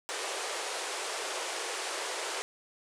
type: band-pass noise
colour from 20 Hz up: pink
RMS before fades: -36 dBFS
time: 0.09-2.42 s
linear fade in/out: 0 ms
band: 380 to 9900 Hz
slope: 48 dB/octave
effects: none